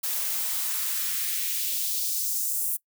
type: noise with high-pass filter sweep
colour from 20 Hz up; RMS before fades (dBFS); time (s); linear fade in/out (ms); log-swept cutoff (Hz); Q
blue; -28; 0.03-2.77; 10; 440 to 9900; 1.4
effects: noise-tail reverb RT60 0.1 s tail -22 dB re dry